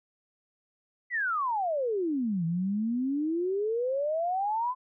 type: exponential two-way sweep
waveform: sine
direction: down then up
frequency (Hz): 2032 to 161.7 to 1033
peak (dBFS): -26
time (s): 1.1-4.75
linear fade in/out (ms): 50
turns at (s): 2.45
effects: none

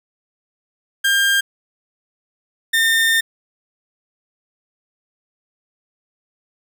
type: tone pair in turn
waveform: 30% pulse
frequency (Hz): 1600 / 1813.3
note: G6 / A#6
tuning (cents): +35 / -48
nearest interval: major second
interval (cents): 217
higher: second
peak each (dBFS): -11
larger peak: neither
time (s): 1.04-1.41 / 2.73-3.21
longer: second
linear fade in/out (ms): 10
effects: none

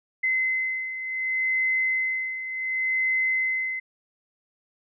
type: beating tone pair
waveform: sine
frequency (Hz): 2051 / 2051.68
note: C7 / C7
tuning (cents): -35 / -35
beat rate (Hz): 0.68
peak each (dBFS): -30 / -24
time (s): 0.23-3.8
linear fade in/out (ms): 10
effects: none

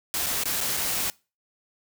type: noise with dropouts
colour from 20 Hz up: white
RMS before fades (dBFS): -27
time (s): 0.14-1.1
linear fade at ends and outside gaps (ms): 0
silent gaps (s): 0.262-0.266 / 0.436-0.456 / 0.605-0.611 / 0.768-0.772
effects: noise-tail reverb RT60 0.3 s tail -23 dB re dry

